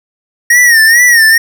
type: tone with vibrato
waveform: square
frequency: 1864.7 Hz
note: A#6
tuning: in tune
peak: -4 dBFS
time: 0.5-1.38 s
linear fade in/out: 5 ms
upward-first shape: sine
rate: 2.3 Hz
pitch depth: 99 cents each way
effects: none